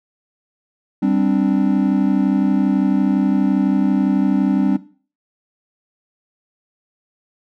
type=chord; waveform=triangle; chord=G suspended fourth; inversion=none; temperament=equal; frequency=196 / 261.6 / 293.7 Hz; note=G3 / C4 / D4; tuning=0 / 0 / 0 cents; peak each=-16 dBFS; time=1.02-4.77 s; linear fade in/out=10 ms; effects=noise-tail reverb RT60 0.4 s tail -17 dB re dry